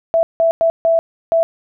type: tone bursts at uneven times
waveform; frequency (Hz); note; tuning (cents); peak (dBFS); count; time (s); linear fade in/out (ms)
sine; 661; E5; +5; -10; 5; 0.14-0.23 / 0.4-0.51 / 0.61-0.7 / 0.85-0.99 / 1.32-1.43; 0
effects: none